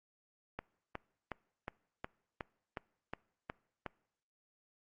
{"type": "click train", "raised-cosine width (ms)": 0.5, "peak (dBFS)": -24, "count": 10, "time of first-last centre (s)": [0.59, 3.863], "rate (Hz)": 2.75, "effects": ["noise-tail reverb RT60 0.7 s tail -23 dB re dry", "Opus 48 kbps"]}